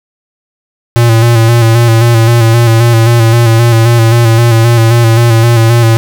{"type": "tone with vibrato", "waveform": "square", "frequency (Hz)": 115.8, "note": "A#2", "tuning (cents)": -11, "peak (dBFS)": -4, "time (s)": [0.96, 5.97], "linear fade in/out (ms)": 0, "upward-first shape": "square", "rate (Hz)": 3.8, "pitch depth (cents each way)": 37, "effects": []}